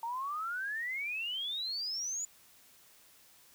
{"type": "exponential sweep", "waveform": "sine", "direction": "up", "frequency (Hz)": [903, 7040], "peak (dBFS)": -34, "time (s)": [0.03, 2.25], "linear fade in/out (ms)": 2, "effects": ["white hiss -61 dBFS RMS until 3.54 s"]}